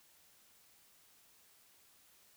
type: silence
effects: white hiss -66 dBFS RMS until 2.36 s